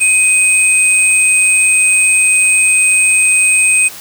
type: tone pair together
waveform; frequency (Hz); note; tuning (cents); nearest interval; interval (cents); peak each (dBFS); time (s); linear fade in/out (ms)
sine; 2514 / 8456; D#7 / C9; +17 / +17; octave + major sixth; 2100; -10; 0-3.89; 20
effects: white hiss -31 dBFS RMS until 4 s